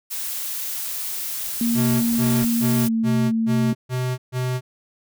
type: noise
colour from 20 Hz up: blue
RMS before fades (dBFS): -28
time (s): 0.1-2.89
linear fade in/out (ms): 20
type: noise with exponential growth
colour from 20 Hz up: pink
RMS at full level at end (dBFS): -34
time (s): 0.47-2.45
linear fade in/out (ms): 2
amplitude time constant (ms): 430
type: tone with pitch glide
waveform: sine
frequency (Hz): 233.1 to 225.3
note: A#3 to A3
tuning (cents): 0 to +41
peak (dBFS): -18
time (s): 1.61-3.73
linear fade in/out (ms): 2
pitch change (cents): -59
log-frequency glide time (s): 2.83-2.9
type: tone bursts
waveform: square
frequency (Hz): 126.9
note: B2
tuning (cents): +47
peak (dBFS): -22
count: 7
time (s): 1.74-4.61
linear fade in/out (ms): 50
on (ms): 290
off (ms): 140
effects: none